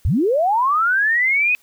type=linear sweep; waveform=sine; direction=up; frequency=53.9 to 2538 Hz; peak=-14 dBFS; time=0.05-1.55 s; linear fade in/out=0 ms; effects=white hiss -56 dBFS RMS until 1.62 s